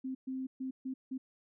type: tone bursts at uneven times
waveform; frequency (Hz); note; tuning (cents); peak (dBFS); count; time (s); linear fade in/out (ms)
sine; 261.6; C4; 0; -35; 5; 0.04-0.15 / 0.27-0.47 / 0.6-0.71 / 0.85-0.94 / 1.11-1.18; 10
effects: none